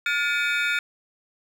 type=tone cluster; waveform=triangle; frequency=1427 / 1747 / 2280 / 2525 / 3630 Hz; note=F6 / A6 / C#7 / D#7 / A#7; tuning=+37 / -13 / +48 / +25 / -47 cents; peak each=-23 / -30 / -26 / -28 / -30 dBFS; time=0.06-0.79 s; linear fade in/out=2 ms; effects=none

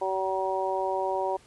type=harmonic tone; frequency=190 Hz; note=F#3; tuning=46 cents sharp; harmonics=2 / 3 / 4 / 5; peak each=-31 / -31 / -31 / -31 dBFS; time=0.01-1.37 s; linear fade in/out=10 ms; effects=pink hiss -57 dBFS RMS until 1.46 s + resampled to 24000 Hz

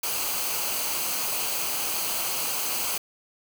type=noise with comb filter; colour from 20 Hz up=white; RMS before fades=-28 dBFS; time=0.03-2.98 s; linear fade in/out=5 ms; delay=0.55 ms; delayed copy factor=-0.55; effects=none

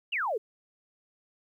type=exponential sweep; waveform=sine; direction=down; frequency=3012 to 392 Hz; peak=-27 dBFS; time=0.12-0.38 s; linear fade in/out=10 ms; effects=11-bit

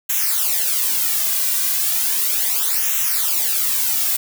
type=noise with flanger; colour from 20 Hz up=blue; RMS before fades=-19 dBFS; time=0.09-4.17 s; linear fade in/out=10 ms; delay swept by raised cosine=0.21 to 2.31 ms; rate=0.35 Hz; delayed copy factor=-0.8; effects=none

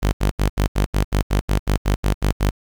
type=tone bursts; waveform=sawtooth; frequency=50.1 Hz; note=G1; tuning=38 cents sharp; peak=-11 dBFS; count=14; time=0.02-2.509 s; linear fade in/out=20 ms; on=110 ms; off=73 ms; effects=8-bit

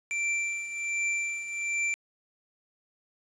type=tone with tremolo; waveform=square; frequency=2349 Hz; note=D7; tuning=in tune; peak=-26 dBFS; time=0.11-1.94 s; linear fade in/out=0 ms; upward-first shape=triangle; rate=1.3 Hz; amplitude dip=70%; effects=resampled to 24000 Hz + 9-bit

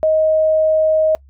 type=tone; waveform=sine; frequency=628 Hz; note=D#5; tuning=16 cents sharp; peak=-11 dBFS; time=0.03-1.15 s; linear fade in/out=0 ms; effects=noise-tail reverb RT60 0.1 s tail -24 dB re dry + added 68 Hz sine -43 dBFS peak until 1.29 s

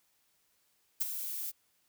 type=noise with ADSR envelope; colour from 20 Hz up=violet; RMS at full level=-28 dBFS; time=1-1.52 s; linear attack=16 ms; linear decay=19 ms; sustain=-10 dB; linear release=29 ms; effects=white hiss -73 dBFS RMS until 1.88 s

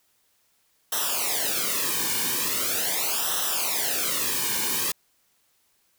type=noise with flanger; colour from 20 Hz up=white; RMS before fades=-26 dBFS; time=0.92-4.92 s; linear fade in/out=5 ms; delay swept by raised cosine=0.43 to 1.53 ms; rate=0.41 Hz; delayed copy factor=-0.9; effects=white hiss -67 dBFS RMS until 5.98 s

